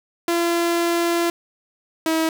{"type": "tone pair in turn", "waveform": "sawtooth", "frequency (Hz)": [341, 321.9], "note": ["F4", "E4"], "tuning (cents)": [-41, -41], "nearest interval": "minor second", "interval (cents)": 100, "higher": "first", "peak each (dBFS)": -14, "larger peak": "neither", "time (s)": [[0.28, 1.3], [2.06, 2.29]], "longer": "first", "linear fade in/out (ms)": 2, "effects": ["9-bit"]}